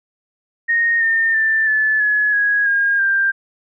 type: tone with pitch steps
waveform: sine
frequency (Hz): 1857 / 1815.6 / 1775.2 / 1735.6 / 1697 / 1659.2 / 1622.2 / 1586.1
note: A#6 / A#6 / A6 / A6 / G#6 / G#6 / G#6 / G6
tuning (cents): -7 / -46 / +15 / -24 / +37 / -2 / -41 / +20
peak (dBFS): -13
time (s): 0.68-3.32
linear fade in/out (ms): 20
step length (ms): 330
effects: none